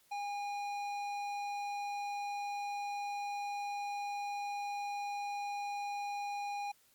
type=tone with tanh clipping; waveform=triangle; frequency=814 Hz; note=G#5; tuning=35 cents flat; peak=-38 dBFS; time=0.11-6.72 s; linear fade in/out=10 ms; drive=18 dB; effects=white hiss -68 dBFS RMS until 6.94 s + MP3 96 kbps